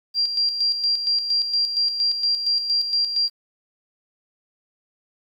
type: tone with tremolo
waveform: sine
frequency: 4752 Hz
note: D8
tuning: 20 cents sharp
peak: -17 dBFS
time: 0.14-3.3 s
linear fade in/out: 50 ms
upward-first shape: square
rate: 4.3 Hz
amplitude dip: 55%
effects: 9-bit